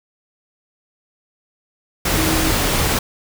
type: tone in noise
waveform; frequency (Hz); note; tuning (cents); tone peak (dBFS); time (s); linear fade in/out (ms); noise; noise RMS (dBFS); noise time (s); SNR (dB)
sine; 319.3; D#4; +45; -21; 2.17-2.51; 5; pink; -18; 2.05-2.99; -6
effects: none